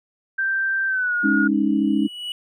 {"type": "tone with pitch glide", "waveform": "sine", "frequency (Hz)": [1568, 1437.9], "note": ["G6", "F#6"], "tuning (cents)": [0, -50], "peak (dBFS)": -19, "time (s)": [0.38, 1.48], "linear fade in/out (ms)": 10, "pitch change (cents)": -150, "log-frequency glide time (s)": [0.87, 1.16]}
{"type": "chord", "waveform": "sine", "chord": "Ab suspended fourth", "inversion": "none", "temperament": "equal", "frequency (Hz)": [207.7, 277.2, 311.1], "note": ["Ab3", "Db4", "Eb4"], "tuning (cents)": [0, 0, 0], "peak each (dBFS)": -21, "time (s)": [1.23, 2.08], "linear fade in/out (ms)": 20}
{"type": "tone with exponential growth", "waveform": "triangle", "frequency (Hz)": 2937, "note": "F#7", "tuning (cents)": -13, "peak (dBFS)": -23, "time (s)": [1.53, 2.32], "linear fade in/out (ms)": 1, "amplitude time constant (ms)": 170}
{"effects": []}